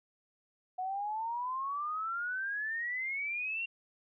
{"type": "exponential sweep", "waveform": "sine", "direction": "up", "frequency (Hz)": [730, 2773], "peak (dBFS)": -33, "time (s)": [0.78, 3.66], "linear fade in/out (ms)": 10, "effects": []}